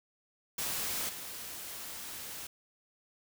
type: noise with level steps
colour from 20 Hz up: white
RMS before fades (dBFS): -35 / -43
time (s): 0.58-2.47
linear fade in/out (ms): 5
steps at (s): 1.09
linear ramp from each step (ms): 2
effects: none